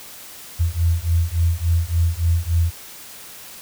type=beating tone pair; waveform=sine; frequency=82.41 / 85.91 Hz; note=E2 / F2; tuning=0 / -28 cents; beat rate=3.5 Hz; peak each=-19 dBFS; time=0.59-2.71 s; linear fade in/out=20 ms; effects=white hiss -39 dBFS RMS until 3.61 s